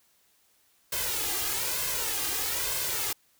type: noise with flanger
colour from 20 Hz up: white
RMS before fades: -30 dBFS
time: 0.92-3.13 s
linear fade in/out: 5 ms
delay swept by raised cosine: 1.9 to 2.51 ms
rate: 1.1 Hz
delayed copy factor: +0.7
effects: white hiss -66 dBFS RMS until 3.39 s